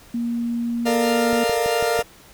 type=tone with pitch glide; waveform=sine; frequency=235.5 to 237.1 Hz; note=A#3 to A#3; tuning=+18 to +30 cents; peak=-21 dBFS; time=0.14-1.44 s; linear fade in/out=5 ms; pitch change=+12 cents; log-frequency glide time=0.8-1 s
type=chord; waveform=40% pulse; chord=Bb major seventh; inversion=third; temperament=equal with one note detuned; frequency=440 / 466.2 / 598.3 / 698.5 Hz; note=A4 / Bb4 / D5 / F5; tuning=0 / 0 / +32 / 0 cents; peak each=-27 / -21 / -25 / -23 dBFS; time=0.85-2.03 s; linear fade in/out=20 ms
type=click train; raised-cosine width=3 ms; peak=-20 dBFS; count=5; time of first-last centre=1.33-1.991 s; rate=6.05 Hz
effects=pink hiss -48 dBFS RMS until 2.33 s